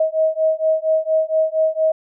sine beating tone pair, 632 / 636.3 Hz, D#5 / D#5, +27 / +39 cents, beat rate 4.3 Hz, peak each -18 dBFS, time 0-1.92 s, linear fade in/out 5 ms, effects none

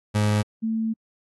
30% pulse / sine tone pair in turn, 105.2 / 222.9 Hz, G#2 / A3, +23 / +23 cents, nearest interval octave + minor second, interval 1300 cents, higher second, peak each -16 / -22 dBFS, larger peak first, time 0.14-0.43 / 0.62-0.94 s, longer second, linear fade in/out 20 ms, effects AAC 32 kbps

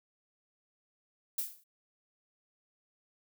violet noise with exponential decay, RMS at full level -30 dBFS, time 1.38-1.64 s, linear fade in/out 5 ms, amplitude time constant 56 ms, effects none

